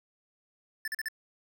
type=tone bursts; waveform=square; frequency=1760 Hz; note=A6; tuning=in tune; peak=-32 dBFS; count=4; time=0.85-1.085 s; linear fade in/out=2 ms; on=28 ms; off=41 ms; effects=none